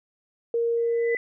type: tone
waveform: sine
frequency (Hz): 466.2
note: A#4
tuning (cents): 0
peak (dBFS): -21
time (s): 0.54-1.15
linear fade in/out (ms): 2
type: tone with exponential growth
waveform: sine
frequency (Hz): 2000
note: B6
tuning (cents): +21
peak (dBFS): -24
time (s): 0.77-1.17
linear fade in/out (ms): 1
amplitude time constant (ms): 86
effects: none

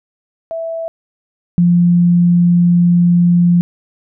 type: tone pair in turn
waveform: sine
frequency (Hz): 658 / 174.28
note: E5 / F3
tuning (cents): -3 / -3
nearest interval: octave + major seventh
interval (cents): 2300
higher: first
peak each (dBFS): -19 / -7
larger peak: second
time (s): 0.51-0.88 / 1.58-3.61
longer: second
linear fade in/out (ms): 0
effects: none

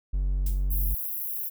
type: tone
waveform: triangle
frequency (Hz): 47.08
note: F#1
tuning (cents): +31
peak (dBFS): -21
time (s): 0.13-0.95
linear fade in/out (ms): 10
type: noise with exponential decay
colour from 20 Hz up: violet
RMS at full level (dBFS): -34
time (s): 0.46-0.7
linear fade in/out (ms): 5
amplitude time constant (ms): 51
type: high-pass noise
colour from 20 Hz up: white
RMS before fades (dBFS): -32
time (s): 0.7-1.5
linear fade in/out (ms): 20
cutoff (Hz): 11000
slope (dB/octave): 96
effects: none

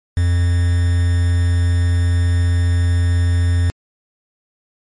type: tone with quantisation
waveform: triangle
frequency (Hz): 87.31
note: F2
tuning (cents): 0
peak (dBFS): -10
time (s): 0.17-3.7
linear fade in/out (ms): 0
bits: 5
effects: MP3 48 kbps

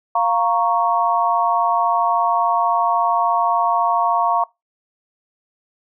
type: chord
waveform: sine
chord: Bb minor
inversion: second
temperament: equal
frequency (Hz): 698.5 / 932.3 / 1108.7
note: F5 / Bb5 / Db6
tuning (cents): 0 / 0 / 0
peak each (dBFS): -19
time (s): 0.15-4.44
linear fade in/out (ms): 5
effects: noise-tail reverb RT60 0.2 s tail -23 dB re dry

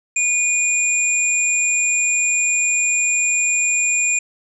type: tone pair together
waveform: sine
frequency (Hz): 2447 / 7333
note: D#7 / A#8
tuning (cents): -29 / -29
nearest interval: octave + perfect fifth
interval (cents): 1900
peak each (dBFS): -18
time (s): 0.16-4.19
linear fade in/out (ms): 5
effects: none

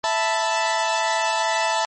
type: chord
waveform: sawtooth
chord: E suspended fourth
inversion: none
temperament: equal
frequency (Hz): 659.3 / 880 / 987.8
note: E5 / A5 / B5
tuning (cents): 0 / 0 / 0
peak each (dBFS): -21 / -18 / -23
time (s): 0.04-1.85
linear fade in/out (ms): 0
effects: MP3 32 kbps

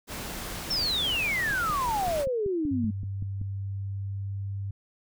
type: noise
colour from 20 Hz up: pink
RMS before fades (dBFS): -36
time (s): 0.07-2.26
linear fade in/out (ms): 50
type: exponential sweep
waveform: sine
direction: down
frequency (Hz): 5520 to 205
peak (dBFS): -25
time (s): 0.7-2.91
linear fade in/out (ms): 10
type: click train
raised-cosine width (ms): 5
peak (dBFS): -25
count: 11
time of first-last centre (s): 1.51-3.415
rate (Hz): 5.25
type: tone with pitch glide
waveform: sine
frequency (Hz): 98 to 98.85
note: G2 to G2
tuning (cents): 0 to +15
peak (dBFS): -30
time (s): 2.71-4.71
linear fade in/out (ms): 5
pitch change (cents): +15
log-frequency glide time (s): 3.31-4.59
effects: none

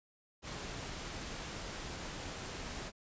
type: noise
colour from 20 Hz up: pink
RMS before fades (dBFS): -43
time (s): 0.42-2.92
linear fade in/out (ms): 50
effects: resampled to 16000 Hz

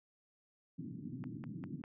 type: band-pass noise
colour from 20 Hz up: white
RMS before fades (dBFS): -45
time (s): 0.78-1.82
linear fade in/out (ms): 10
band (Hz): 110 to 290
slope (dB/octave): 48
type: click train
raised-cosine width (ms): 0.5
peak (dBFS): -35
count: 4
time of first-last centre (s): 1.24-1.839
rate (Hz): 5.01
effects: none

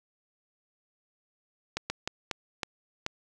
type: slowing click train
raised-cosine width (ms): 0.2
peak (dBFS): -13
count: 6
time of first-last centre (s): 1.77-3.064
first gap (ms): 130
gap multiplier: 1.35
effects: none

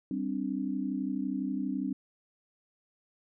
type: chord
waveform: sine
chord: G suspended fourth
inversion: none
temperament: equal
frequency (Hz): 196 / 261.6 / 293.7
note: G3 / C4 / D4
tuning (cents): 0 / 0 / 0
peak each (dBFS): -35 / -33 / -35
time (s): 0.11-1.93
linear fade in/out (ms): 2
effects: none

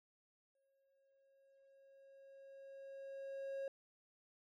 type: tone with exponential growth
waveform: triangle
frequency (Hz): 545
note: C#5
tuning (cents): -29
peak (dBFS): -38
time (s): 0.55-3.68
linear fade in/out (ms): 2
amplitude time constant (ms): 680
effects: none

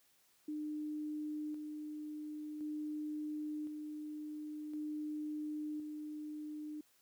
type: tone with tremolo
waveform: sine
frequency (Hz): 302.4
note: D#4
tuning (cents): -49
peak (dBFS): -38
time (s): 0.48-6.81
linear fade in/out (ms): 5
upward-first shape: square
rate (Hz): 0.47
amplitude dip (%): 35
effects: white hiss -71 dBFS RMS until 7.01 s + high-pass 60 Hz 12 dB/octave

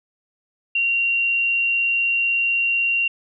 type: tone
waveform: sine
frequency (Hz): 2758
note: F7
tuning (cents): -22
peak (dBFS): -17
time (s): 0.75-3.08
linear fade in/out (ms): 5
effects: none

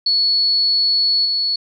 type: tone with level steps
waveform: sine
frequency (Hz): 4400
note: C#8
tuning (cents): -14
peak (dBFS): -13 / -16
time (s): 0.06-1.56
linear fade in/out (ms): 5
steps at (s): 1.25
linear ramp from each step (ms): 5
effects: none

